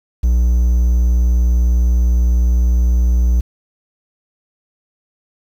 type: tone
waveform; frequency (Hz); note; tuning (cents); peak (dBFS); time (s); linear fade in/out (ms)
triangle; 59.9; A#1; +48; -8; 0.23-3.41; 10
effects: 7-bit